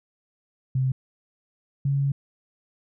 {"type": "tone pair in turn", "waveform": "sine", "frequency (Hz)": [130.81, 139.17], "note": ["C3", "C#3"], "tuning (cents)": [0, 7], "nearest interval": "minor second", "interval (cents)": 107, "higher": "second", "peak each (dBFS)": -20, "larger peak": "neither", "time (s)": [[0.75, 0.92], [1.85, 2.12]], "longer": "second", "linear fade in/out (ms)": 5, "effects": []}